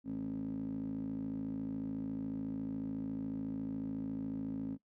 15% pulse tone with band-pass filter, 54 Hz, A1, 32 cents flat, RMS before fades -39 dBFS, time 0.04-4.78 s, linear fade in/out 50 ms, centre 260 Hz, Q 8.9, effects noise-tail reverb RT60 0.1 s tail -20 dB re dry

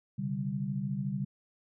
sine chord, C suspended second, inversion none, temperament equal with one note detuned, 130.81 / 144.23 / 196 Hz, C3 / D3 / G3, 0 / -31 / 0 cents, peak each -37 / -35 / -34 dBFS, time 0.18-1.25 s, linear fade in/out 10 ms, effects none

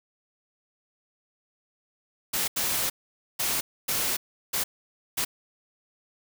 white noise bursts at uneven times, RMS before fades -27 dBFS, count 6, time 2.33-2.48 / 2.56-2.9 / 3.39-3.61 / 3.88-4.17 / 4.53-4.64 / 5.17-5.25 s, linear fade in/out 10 ms, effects none

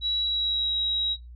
sine tone with pitch glide, 3900 to 3840 Hz, B7 to B7, -23 to -49 cents, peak -23 dBFS, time 0.01-1.17 s, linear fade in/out 50 ms, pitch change -26 cents, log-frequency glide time 0.2-0.76 s, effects noise-tail reverb RT60 0.2 s tail -20 dB re dry + added 60 Hz sine -41 dBFS peak until 1.35 s

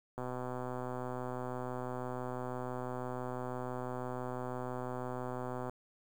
click train, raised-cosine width 1 ms, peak -26 dBFS, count 696, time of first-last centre 0.18-5.696 s, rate 126 Hz, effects 9-bit

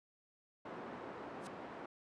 pink band-pass noise, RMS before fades -48 dBFS, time 0.65-1.86 s, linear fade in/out 5 ms, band 270 to 1200 Hz, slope 12 dB/octave
white noise with exponential growth, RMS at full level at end -48 dBFS, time 1.38-1.47 s, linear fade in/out 1 ms, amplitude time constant 19 ms
effects resampled to 22050 Hz

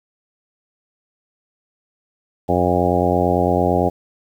harmonic tone with a mistuned harmonic, 88.9 Hz, F2, 31 cents sharp, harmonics 1 / 2 / 3 / 4 / 5 / 6 / 7 / 8 / 9, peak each -23 / -23 / -23 / -23 / -23 / -23 / -23 / -23 / -23 dBFS, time 2.48-3.9 s, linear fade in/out 20 ms, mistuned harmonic 9, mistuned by +24 cents, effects 8-bit

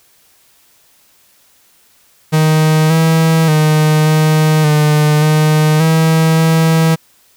45% pulse tone with pitch steps, 156.2 / 161.7 / 154.1 / 155.4 / 150.8 / 154 / 160.8 / 161.7 Hz, D#3 / E3 / D#3 / D#3 / D3 / D#3 / E3 / E3, +7 / -33 / -16 / -2 / +46 / -17 / -43 / -33 cents, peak -8 dBFS, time 2.32-6.96 s, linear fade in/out 20 ms, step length 580 ms, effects white hiss -51 dBFS RMS until 7.36 s

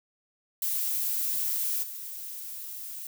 violet noise with level steps, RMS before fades -29 / -39 dBFS, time 0.62-3.07 s, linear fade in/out 2 ms, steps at 1.82 s, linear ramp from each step 20 ms, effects none

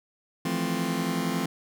sawtooth chord, F major seventh, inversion third, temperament just, 163.7 / 174.61 / 218.3 / 261.9 Hz, E3 / F3 / A3 / C4, -12 / 0 / -13 / +2 cents, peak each -30 / -26 / -28 / -26 dBFS, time 0.45-1.46 s, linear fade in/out 5 ms, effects none

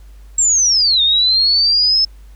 sine linear two-way sweep, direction down then up, 7600 to 3622 to 5270 Hz, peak -10 dBFS, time 0.38-2.05 s, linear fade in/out 5 ms, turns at 1.02 s, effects added 50 Hz sine -36 dBFS peak until 2.35 s + pink hiss -54 dBFS RMS until 2.35 s

